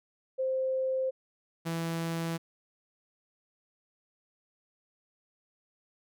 sine / sawtooth tone pair in turn, 523.3 / 165.69 Hz, C5 / E3, 0 / +9 cents, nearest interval octave + minor sixth, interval 1991 cents, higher first, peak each -27 dBFS, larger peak neither, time 0.38-1.11 / 1.65-2.38 s, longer neither, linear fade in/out 20 ms, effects none

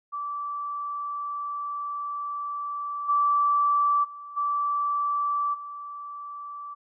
sine tone with level steps, 1161 Hz, D6, 20 cents flat, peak -29 / -19 / -38 / -23 / -35 dBFS, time 0.12-6.75 s, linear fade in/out 20 ms, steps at 3.08 / 4.03 / 4.36 / 5.53 s, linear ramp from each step 20 ms, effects none

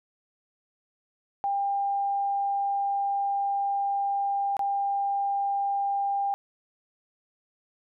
sine tone with dropouts, 798 Hz, G5, 31 cents sharp, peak -24 dBFS, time 1.44-6.34 s, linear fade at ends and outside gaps 0 ms, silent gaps 4.568-4.593 s, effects none

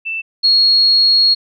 sine tone pair in turn, 2659 / 4305 Hz, E7 / C8, +14 / +49 cents, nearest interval minor sixth, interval 835 cents, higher second, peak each -19 / -8 dBFS, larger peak second, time 0.05-0.22 / 0.43-1.35 s, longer second, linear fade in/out 20 ms, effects none

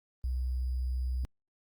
sine tone with sample-and-hold, 63 Hz, B1, 35 cents sharp, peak -29 dBFS, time 0.24-1.25 s, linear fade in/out 0 ms, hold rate 4900 Hz, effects Opus 24 kbps

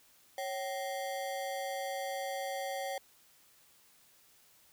square ring-modulated tone, 659.3 Hz, E5, in tune, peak -33 dBFS, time 0.38-2.98 s, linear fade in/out 2 ms, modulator 108 Hz, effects white hiss -64 dBFS RMS until 4.72 s

